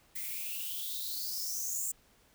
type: noise with high-pass filter sweep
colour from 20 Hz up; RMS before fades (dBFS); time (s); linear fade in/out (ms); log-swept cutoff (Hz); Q
violet; -37; 0.15-1.92; 10; 2000 to 7700; 9
effects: pink hiss -65 dBFS RMS until 2.34 s